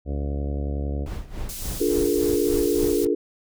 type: harmonic tone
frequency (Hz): 71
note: C#2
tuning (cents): +42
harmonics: 1 / 2 / 3 / 4 / 5 / 6 / 7 / 8 / 9 / 10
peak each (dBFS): -25 / -34 / -37 / -35 / -41 / -40 / -40 / -41 / -48 / -47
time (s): 0.05-1.08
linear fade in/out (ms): 50
type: noise with tremolo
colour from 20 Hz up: brown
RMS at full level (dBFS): -29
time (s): 1.06-3.07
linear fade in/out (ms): 2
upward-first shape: sine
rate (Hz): 3.5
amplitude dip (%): 80
type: high-pass noise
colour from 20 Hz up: pink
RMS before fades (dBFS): -35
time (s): 1.49-3.05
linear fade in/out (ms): 2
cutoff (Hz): 5600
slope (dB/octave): 12
type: chord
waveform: sine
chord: Bb dominant seventh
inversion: first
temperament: just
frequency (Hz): 291.4 / 349.6 / 419.5 / 466.2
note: D4 / F4 / Ab4 / Bb4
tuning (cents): -13 / +2 / +17 / 0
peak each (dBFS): -25 / -24 / -23 / -26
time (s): 1.8-3.15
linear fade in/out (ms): 10
effects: none